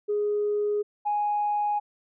sine tone pair in turn, 415.3 / 830.6 Hz, G#4 / G#5, 0 / 0 cents, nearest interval octave, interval 1200 cents, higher second, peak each -22 dBFS, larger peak neither, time 0.08-0.83 / 1.05-1.8 s, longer neither, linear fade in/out 20 ms, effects tanh soft clip ceiling -18 dBFS

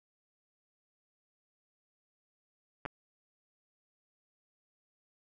clicks, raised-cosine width 0.5 ms, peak -23 dBFS, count 2, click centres 2.853 / 2.86 s, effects none

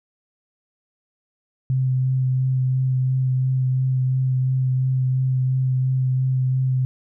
sine tone with vibrato, 129.8 Hz, C3, 13 cents flat, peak -17 dBFS, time 1.7-6.85 s, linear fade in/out 0 ms, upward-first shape sine, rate 2.9 Hz, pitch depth 13 cents each way, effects none

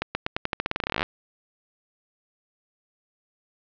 accelerating click train, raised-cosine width 0.3 ms, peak -8 dBFS, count 22, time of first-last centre 0.02-1.029 s, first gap 130 ms, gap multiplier 0.88, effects low-pass 4000 Hz 12 dB/octave

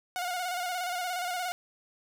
sawtooth tone with vibrato, 720 Hz, F#5, 47 cents flat, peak -27 dBFS, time 0.16-1.52 s, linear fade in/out 0 ms, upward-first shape square, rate 17 Hz, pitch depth 40 cents each way, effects none

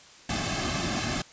pink noise with comb filter, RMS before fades -29 dBFS, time 0.29-1.22 s, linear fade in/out 5 ms, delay 2.1 ms, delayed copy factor -0.8, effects white hiss -51 dBFS RMS until 1.32 s + resampled to 16000 Hz

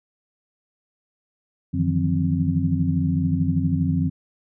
sine tone cluster, 91.2 / 152.2 / 164.1 / 177.1 / 262.7 Hz, F#2 / D#3 / E3 / F3 / C4, -24 / -38 / -8 / +24 / +7 cents, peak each -25 dBFS, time 1.73-4.1 s, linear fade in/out 20 ms, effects none

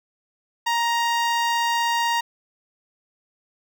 sawtooth tone with notch filter, 936 Hz, A#5, 7 cents sharp, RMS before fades -22 dBFS, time 0.66-2.21 s, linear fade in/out 10 ms, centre 11000 Hz, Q 0.79, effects none

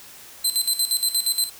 20% pulse tone with tremolo, 4079 Hz, C8, 45 cents flat, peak -12 dBFS, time 0.44-1.5 s, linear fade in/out 10 ms, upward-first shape square, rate 8.5 Hz, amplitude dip 75%, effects white hiss -44 dBFS RMS until 1.59 s

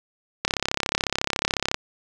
click train, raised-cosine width 0.2 ms, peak -4 dBFS, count 45, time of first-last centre 0.45-1.744 s, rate 34 Hz, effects none

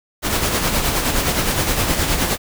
pink noise with tremolo, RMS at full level -17 dBFS, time 0.22-2.38 s, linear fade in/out 50 ms, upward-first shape sine, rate 9.6 Hz, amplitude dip 45%, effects none

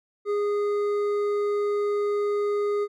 sine tone with hard clipping, 411.6 Hz, G#4, 16 cents flat, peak -24 dBFS, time 0.25-2.88 s, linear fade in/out 50 ms, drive 7 dB, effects none

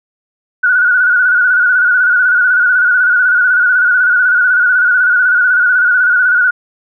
sine tone with vibrato, 1464 Hz, F#6, 19 cents flat, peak -7 dBFS, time 0.63-6.51 s, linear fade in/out 10 ms, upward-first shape square, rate 16 Hz, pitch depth 47 cents each way, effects none

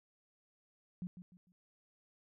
sine tone with echo, 180.4 Hz, F#3, 44 cents flat, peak -38 dBFS, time 1.02-1.07 s, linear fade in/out 0 ms, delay 150 ms, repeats 3, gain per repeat -10 dB, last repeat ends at 1.52 s, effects none

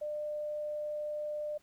sine tone, 599 Hz, D5, 34 cents sharp, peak -34 dBFS, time 0.01-1.58 s, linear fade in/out 10 ms, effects pink hiss -68 dBFS RMS until 1.62 s

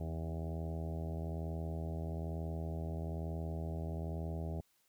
harmonic tone with a mistuned harmonic, 81.1 Hz, E2, 28 cents flat, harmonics 1 / 2 / 3 / 4 / 5 / 6 / 7 / 8 / 9 / 10, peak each -39 / -42 / -51 / -51 / -50 / -57 / -53 / -51 / -56 / -59 dBFS, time 0-4.61 s, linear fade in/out 5 ms, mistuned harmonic 3, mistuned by +35 cents, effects white hiss -74 dBFS RMS until 4.88 s

